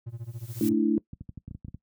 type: tone with tremolo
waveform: triangle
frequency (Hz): 116.54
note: A#2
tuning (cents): 0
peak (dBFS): -30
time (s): 0.06-0.73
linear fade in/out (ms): 10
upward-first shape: sine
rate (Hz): 14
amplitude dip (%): 95
type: noise with exponential growth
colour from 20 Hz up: blue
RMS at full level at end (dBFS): -36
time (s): 0.09-0.69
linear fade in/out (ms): 2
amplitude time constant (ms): 130
type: chord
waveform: sine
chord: A suspended fourth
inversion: none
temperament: equal with one note detuned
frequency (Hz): 220.8 / 293.7 / 329.6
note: A3 / D4 / E4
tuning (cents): +6 / 0 / 0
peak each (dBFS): -25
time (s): 0.61-0.98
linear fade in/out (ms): 2
type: clicks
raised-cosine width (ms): 5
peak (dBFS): -26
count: 10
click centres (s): 1.133 / 1.21 / 1.292 / 1.376 / 1.48 / 1.511 / 1.549 / 1.648 / 1.683 / 1.745
effects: noise-tail reverb RT60 0.1 s tail -21 dB re dry + high-pass 60 Hz 12 dB/octave